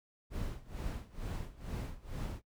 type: noise with tremolo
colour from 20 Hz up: brown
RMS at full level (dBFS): -37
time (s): 0.3-2.42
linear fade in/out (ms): 50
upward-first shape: sine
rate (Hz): 2.2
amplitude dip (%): 90
effects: noise-tail reverb RT60 0.1 s tail -22 dB re dry